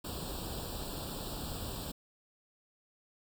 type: noise with comb filter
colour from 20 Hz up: pink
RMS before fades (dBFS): -40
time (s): 0.04-1.92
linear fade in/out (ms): 10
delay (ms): 0.24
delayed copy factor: +0.95
effects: none